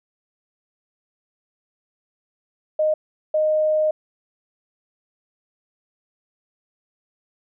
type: tone bursts at uneven times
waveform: sine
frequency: 618 Hz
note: D#5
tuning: 12 cents flat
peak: -16 dBFS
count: 2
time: 2.79-2.94 / 3.34-3.91 s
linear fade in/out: 5 ms
effects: none